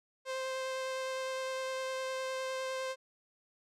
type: tone with vibrato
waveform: sawtooth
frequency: 523.3 Hz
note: C5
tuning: in tune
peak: -31 dBFS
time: 0.25-2.96 s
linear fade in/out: 50 ms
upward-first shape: sine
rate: 9.8 Hz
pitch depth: 8 cents each way
effects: low-pass 8000 Hz 12 dB/octave